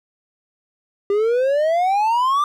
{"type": "exponential sweep", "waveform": "triangle", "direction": "up", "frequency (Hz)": [396, 1200], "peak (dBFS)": -13, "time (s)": [1.1, 2.44], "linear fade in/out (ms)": 2, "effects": []}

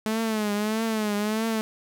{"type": "tone with vibrato", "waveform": "sawtooth", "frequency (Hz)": 215.3, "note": "A3", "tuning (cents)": -37, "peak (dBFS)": -20, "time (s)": [0.06, 1.61], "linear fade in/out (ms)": 0, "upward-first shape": "triangle", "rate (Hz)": 1.6, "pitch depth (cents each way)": 96, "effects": []}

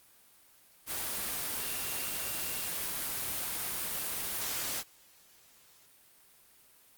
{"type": "tone in noise", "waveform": "sine", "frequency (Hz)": 2761, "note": "F7", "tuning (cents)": -20, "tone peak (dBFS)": -46, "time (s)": [1.58, 2.75], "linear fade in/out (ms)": 50, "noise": "white", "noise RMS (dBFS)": -35, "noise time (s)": [0.86, 4.84], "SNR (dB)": -14, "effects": ["white hiss -61 dBFS RMS until 6.97 s", "Opus 32 kbps"]}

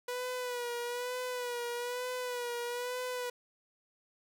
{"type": "tone with vibrato", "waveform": "sawtooth", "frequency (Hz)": 490, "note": "B4", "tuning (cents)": -14, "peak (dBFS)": -31, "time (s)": [0.08, 3.3], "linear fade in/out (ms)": 5, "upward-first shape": "sine", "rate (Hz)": 1.1, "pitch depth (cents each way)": 45, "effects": []}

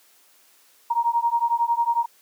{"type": "beating tone pair", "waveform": "sine", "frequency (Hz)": [932.3, 943.3], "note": ["A#5", "A#5"], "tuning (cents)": [0, 20], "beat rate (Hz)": 11, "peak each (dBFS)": -22, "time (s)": [0.9, 2.06], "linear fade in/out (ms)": 10, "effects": ["white hiss -57 dBFS RMS until 2.21 s", "high-pass 300 Hz 12 dB/octave"]}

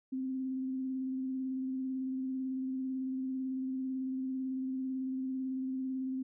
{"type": "tone with vibrato", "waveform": "sine", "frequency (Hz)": 261.6, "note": "C4", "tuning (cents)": 0, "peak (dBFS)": -33, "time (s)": [0.12, 6.23], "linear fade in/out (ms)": 10, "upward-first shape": "square", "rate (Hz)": 18, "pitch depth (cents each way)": 15, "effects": []}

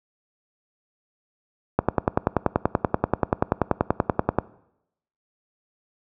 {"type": "click train", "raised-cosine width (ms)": 1, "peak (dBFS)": -3, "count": 28, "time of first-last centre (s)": [1.79, 4.386], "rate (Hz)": 10.4, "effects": ["noise-tail reverb RT60 0.8 s tail -21 dB re dry", "high-pass 60 Hz 12 dB/octave"]}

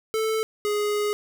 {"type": "tone pair in turn", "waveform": "square", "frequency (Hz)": [440, 416.3], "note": ["A4", "G#4"], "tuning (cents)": [0, 4], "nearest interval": "minor second", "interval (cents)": 96, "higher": "first", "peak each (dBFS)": -23, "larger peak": "neither", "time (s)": [[0.14, 0.43], [0.65, 1.13]], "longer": "second", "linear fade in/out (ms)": 0, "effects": []}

